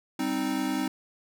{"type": "chord", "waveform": "square", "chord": "C minor", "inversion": "second", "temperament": "equal", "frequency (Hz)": [196, 261.6, 311.1], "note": ["G3", "C4", "Eb4"], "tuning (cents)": [0, 0, 0], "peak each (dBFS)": [-36, -30, -31], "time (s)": [0.19, 0.88], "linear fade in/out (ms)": 5, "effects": []}